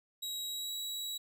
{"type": "tone with pitch glide", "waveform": "sawtooth", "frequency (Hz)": [3841, 3886], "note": ["B7", "B7"], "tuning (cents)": [-49, -29], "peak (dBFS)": -34, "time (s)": [0.22, 1.18], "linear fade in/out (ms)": 10, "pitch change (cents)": 20, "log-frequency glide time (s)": [0.47, 0.71], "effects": []}